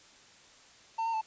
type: tone with pitch steps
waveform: triangle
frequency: 902 / 912 / 881 Hz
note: A5 / A#5 / A5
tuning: +43 / -38 / +2 cents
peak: -27 dBFS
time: 0.98-1.214 s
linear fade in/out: 10 ms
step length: 78 ms
effects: white hiss -57 dBFS RMS until 1.26 s + resampled to 16000 Hz